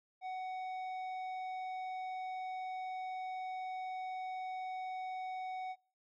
sine tone with tanh clipping, 746 Hz, F#5, 14 cents sharp, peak -40 dBFS, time 0.21-5.76 s, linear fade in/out 50 ms, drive 9 dB, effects noise-tail reverb RT60 0.4 s tail -24 dB re dry

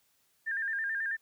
sine tone with vibrato, 1700 Hz, G#6, 40 cents sharp, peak -30 dBFS, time 0.46-1.17 s, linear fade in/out 20 ms, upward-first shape square, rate 9.2 Hz, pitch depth 88 cents each way, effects white hiss -71 dBFS RMS until 1.21 s

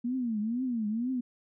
sine tone with vibrato, 233.1 Hz, A#3, in tune, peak -28 dBFS, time 0.04-1.21 s, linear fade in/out 10 ms, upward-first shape triangle, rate 2.1 Hz, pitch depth 220 cents each way, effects none

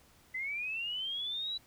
sine linear sweep, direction up, 2007 to 3963 Hz, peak -34 dBFS, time 0.34-1.58 s, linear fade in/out 10 ms, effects pink hiss -63 dBFS RMS until 1.66 s

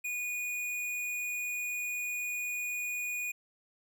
sine tone with hard clipping, 2458 Hz, D#7, 22 cents flat, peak -34 dBFS, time 0.04-3.32 s, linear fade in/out 10 ms, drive 17 dB, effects none

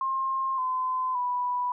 sine tone with pitch steps, 1064 / 1024.2 / 985.9 Hz, C6 / C6 / B5, +29 / -37 / -3 cents, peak -25 dBFS, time 0.01-1.72 s, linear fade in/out 2 ms, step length 570 ms, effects none

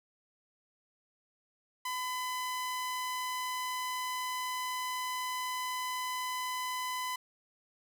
sawtooth tone, 1008 Hz, B5, 35 cents sharp, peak -30 dBFS, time 1.85-7.16 s, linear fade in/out 5 ms, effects none

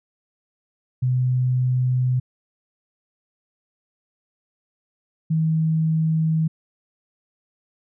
sine tone pair in turn, 126.8 / 159.59 Hz, B2 / D#3, +46 / +44 cents, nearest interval major third, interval 398 cents, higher second, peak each -17 dBFS, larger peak neither, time 1.02-2.2 / 5.3-6.48 s, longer neither, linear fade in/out 10 ms, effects none

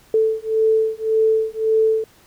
sine beating tone pair, 440 / 441.8 Hz, A4 / A4, 0 / +7 cents, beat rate 1.8 Hz, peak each -18 dBFS, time 0.14-2.04 s, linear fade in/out 2 ms, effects pink hiss -52 dBFS RMS until 2.26 s

